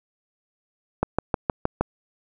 click train, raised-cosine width 1 ms, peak -6 dBFS, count 6, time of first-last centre 1.03-1.81 s, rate 6.41 Hz, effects none

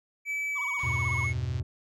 triangle tone with pitch glide, 2300 to 2186 Hz, D7 to C#7, -37 to -25 cents, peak -27 dBFS, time 0.25-1.34 s, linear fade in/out 50 ms, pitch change -88 cents, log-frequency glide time 0.49-1.11 s
triangle tone with vibrato, 1057 Hz, C6, 17 cents sharp, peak -34 dBFS, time 0.55-1.27 s, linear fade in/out 20 ms, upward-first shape sine, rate 16 Hz, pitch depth 180 cents each way
click train, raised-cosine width 0.2 ms, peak -31 dBFS, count 106, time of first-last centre 0.79-1.598 s, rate 130 Hz
triangle chord, E minor, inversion none, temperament just, 82.41 / 98.89 / 123.61 Hz, E2 / G2 / B2, 0 / +16 / +2 cents, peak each -31 / -32 / -29 dBFS, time 0.83-1.63 s, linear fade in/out 10 ms
effects none

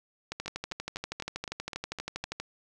two click trains, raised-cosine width 0.2 ms, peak -20 / -17 dBFS, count 8 / 27, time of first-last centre 0.46-2.241 / 0.32-2.4 s, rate 3.93 / 12.5 Hz, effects none

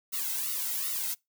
blue noise with flanger, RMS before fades -32 dBFS, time 0.12-1.15 s, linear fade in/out 20 ms, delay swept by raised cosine 1.2 to 1.75 ms, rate 2.6 Hz, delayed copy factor -0.95, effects noise-tail reverb RT60 0.2 s tail -25 dB re dry

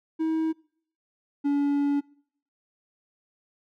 triangle tone pair in turn, 319.9 / 285 Hz, D#4 / C#4, +48 / +48 cents, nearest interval major second, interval 200 cents, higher first, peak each -21 / -19 dBFS, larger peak second, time 0.19-0.53 / 1.44-2.01 s, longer second, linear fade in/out 20 ms, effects noise-tail reverb RT60 0.6 s tail -24 dB re dry

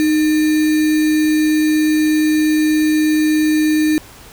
sine tone with sample-and-hold, 308.4 Hz, D#4, 15 cents flat, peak -11 dBFS, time 0-3.98 s, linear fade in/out 0 ms, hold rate 2100 Hz, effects pink hiss -40 dBFS RMS until 4.32 s

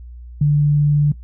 sine tone, 146.83 Hz, D3, in tune, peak -11 dBFS, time 0.41-1.12 s, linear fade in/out 5 ms, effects noise-tail reverb RT60 0.1 s tail -20 dB re dry + added 60 Hz sine -33 dBFS peak until 1.23 s

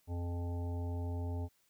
harmonic tone with a mistuned harmonic, 87.31 Hz, F2, in tune, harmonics 1 / 3 / 5 / 7 / 9 / 10, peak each -35 / -45 / -49 / -52 / -54 / -55 dBFS, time 0.07-1.49 s, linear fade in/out 50 ms, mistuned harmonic 5, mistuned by -38 cents, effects white hiss -73 dBFS RMS until 1.69 s

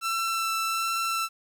sawtooth tone with vibrato, 1337 Hz, E6, 24 cents sharp, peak -22 dBFS, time 0.01-1.29 s, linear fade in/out 50 ms, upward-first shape sine, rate 1.3 Hz, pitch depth 10 cents each way, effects 10-bit

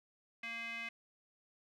square tone with band-pass filter, 230.9 Hz, A#3, 16 cents flat, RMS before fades -43 dBFS, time 0.43-0.89 s, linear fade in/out 5 ms, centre 2300 Hz, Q 7.1, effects none

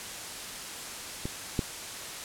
clicks, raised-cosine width 3 ms, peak -19 / -13 dBFS, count 2, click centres 1.255 / 1.592 s, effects white hiss -39 dBFS RMS until 2.24 s + low-pass 10000 Hz 12 dB/octave

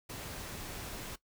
pink noise, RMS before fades -43 dBFS, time 0.09-1.16 s, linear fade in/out 10 ms, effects noise-tail reverb RT60 0.1 s tail -17 dB re dry

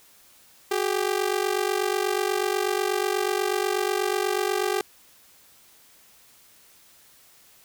sawtooth ring-modulated tone, 394.4 Hz, G4, 11 cents sharp, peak -16 dBFS, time 0.71-4.81 s, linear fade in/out 2 ms, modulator 24.1 Hz, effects white hiss -55 dBFS RMS until 7.64 s

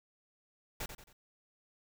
pink noise with echo, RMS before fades -39 dBFS, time 0.8-0.86 s, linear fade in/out 5 ms, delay 90 ms, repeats 3, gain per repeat -8 dB, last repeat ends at 1.13 s, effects none

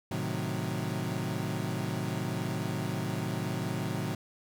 30% pulse chord, A diminished seventh, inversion none, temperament equal, 110 / 130.81 / 155.56 / 185 Hz, A2 / C3 / Eb3 / Gb3, 0 / 0 / 0 / 0 cents, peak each -34 dBFS, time 0.11-4.15 s, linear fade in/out 5 ms, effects none

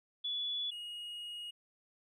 sine / triangle tone pair in turn, 3425 / 2880 Hz, A7 / F#7, -47 / -47 cents, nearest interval minor third, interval 300 cents, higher first, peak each -34 / -40 dBFS, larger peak first, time 0.24-0.71 / 0.71-1.51 s, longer second, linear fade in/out 10 ms, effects none

